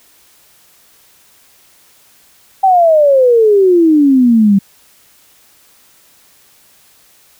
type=exponential sweep; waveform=sine; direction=down; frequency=784 to 192.5 Hz; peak=-5 dBFS; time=2.63-4.59 s; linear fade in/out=10 ms; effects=white hiss -48 dBFS RMS until 7.39 s